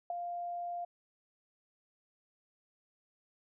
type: tone with ADSR envelope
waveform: sine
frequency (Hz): 698.5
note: F5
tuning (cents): 0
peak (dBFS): -30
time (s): 0.1-0.85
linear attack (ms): 3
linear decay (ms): 10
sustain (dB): -6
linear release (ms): 8
effects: none